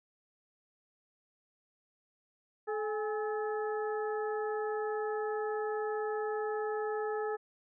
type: harmonic tone with a mistuned harmonic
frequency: 430.5 Hz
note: A4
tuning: 38 cents flat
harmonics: 1 / 2 / 3 / 4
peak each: -33 / -39 / -43 / -45 dBFS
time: 2.67-7.37 s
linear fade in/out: 20 ms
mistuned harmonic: 2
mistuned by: -70 cents
effects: none